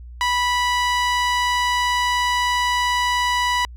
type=tone with band-pass filter; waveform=sawtooth; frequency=983 Hz; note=B5; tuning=8 cents flat; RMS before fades=-20 dBFS; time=0.21-3.65 s; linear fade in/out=0 ms; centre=2100 Hz; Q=0.53; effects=added 60 Hz sine -35 dBFS peak until 3.76 s